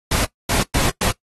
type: noise bursts at uneven times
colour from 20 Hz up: pink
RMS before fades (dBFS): -19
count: 4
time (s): 0.11-0.25 / 0.49-0.63 / 0.74-0.9 / 1.01-1.11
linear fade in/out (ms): 5
effects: noise-tail reverb RT60 0.1 s tail -18 dB re dry + AAC 32 kbps